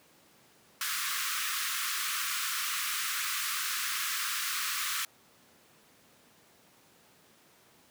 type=high-pass noise; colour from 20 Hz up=pink; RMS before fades=-33 dBFS; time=0.81-5.05 s; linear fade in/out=2 ms; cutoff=1100 Hz; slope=96 dB/octave; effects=pink hiss -61 dBFS RMS until 7.9 s + high-pass 150 Hz 12 dB/octave